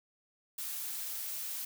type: noise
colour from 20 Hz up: blue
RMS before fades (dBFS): -39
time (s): 0.58-1.65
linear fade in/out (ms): 5
effects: none